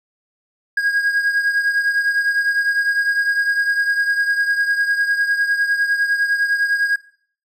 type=beating tone pair; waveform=triangle; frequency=1635 / 1644.9 Hz; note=G#6 / G#6; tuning=-28 / -17 cents; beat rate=9.9 Hz; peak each=-15 / -21 dBFS; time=0.77-6.96 s; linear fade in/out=5 ms; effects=noise-tail reverb RT60 0.5 s tail -17 dB re dry